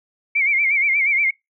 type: tone with vibrato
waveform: sine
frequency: 2224 Hz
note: C#7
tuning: 5 cents sharp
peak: -15 dBFS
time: 0.35-1.31 s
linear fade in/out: 10 ms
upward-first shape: sine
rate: 8.4 Hz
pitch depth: 100 cents each way
effects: noise-tail reverb RT60 0.2 s tail -26 dB re dry